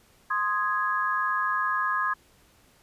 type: chord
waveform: sine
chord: Ab major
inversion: first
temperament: equal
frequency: 1046.5 / 1244.5 / 1661.2 Hz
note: C6 / Eb6 / Ab6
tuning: 0 / 0 / 0 cents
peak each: -28 dBFS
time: 0.3-2.14 s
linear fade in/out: 10 ms
effects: pink hiss -60 dBFS RMS until 2.82 s + resampled to 32000 Hz